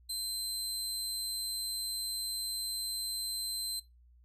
25% pulse tone, 4100 Hz, C8, 36 cents flat, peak -30 dBFS, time 0.09-3.8 s, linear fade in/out 10 ms, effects noise-tail reverb RT60 0.2 s tail -19 dB re dry + added 60 Hz sine -58 dBFS peak until 4.24 s

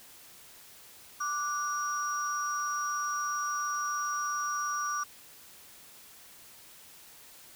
sine tone cluster, 1173 / 1473 / 5710 Hz, D6 / F#6 / F8, -2 / -8 / +37 cents, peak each -31 / -37 / -38 dBFS, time 1.2-5.04 s, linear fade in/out 10 ms, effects white hiss -53 dBFS RMS until 7.55 s

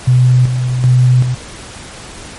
sine tone with tremolo, 125.8 Hz, B2, 32 cents sharp, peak -5 dBFS, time 0.07-1.35 s, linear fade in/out 10 ms, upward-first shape square, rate 1.3 Hz, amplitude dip 55%, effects pink hiss -31 dBFS RMS until 2.38 s + MP3 48 kbps

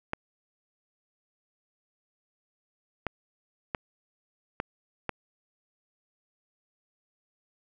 clicks, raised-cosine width 0.5 ms, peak -14 dBFS, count 5, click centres 0.134 / 3.067 / 3.748 / 4.601 / 5.093 s, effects none

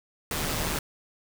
pink noise with amplitude modulation, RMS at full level -27 dBFS, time 0.31-0.79 s, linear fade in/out 2 ms, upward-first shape sine, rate 154 Hz, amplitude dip 50%, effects none

